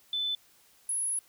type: tone pair in turn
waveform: sine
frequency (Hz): 3510 / 10518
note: A7 / E9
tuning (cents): -5 / -5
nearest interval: octave + perfect fifth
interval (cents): 1900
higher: second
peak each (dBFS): -28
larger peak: neither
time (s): 0.13-0.35 / 0.89-1.19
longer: second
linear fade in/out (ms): 2
effects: white hiss -62 dBFS RMS until 1.28 s